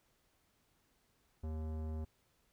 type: tone with tanh clipping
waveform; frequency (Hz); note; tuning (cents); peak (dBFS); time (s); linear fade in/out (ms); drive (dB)
sine; 78.5; D#2; +16; -40; 1.43-2.05; 10; 18
effects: pink hiss -75 dBFS RMS until 2.52 s